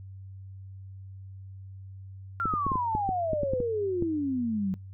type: exponential sweep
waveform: sine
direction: down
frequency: 1396.9 to 183.2 Hz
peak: -26 dBFS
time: 2.4-4.74 s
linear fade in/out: 0 ms
type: clicks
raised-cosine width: 3 ms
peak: -18 dBFS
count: 12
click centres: 2.456 / 2.538 / 2.666 / 2.718 / 2.756 / 2.951 / 3.091 / 3.333 / 3.433 / 3.535 / 3.603 / 4.024 s
effects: noise-tail reverb RT60 0.3 s tail -26 dB re dry + added 96 Hz sine -41 dBFS peak until 4.93 s